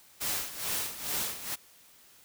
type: noise with tremolo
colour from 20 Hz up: white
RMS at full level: -31 dBFS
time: 0.2-1.56 s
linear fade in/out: 20 ms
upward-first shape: sine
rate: 2.3 Hz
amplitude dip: 75%
effects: white hiss -58 dBFS RMS until 2.24 s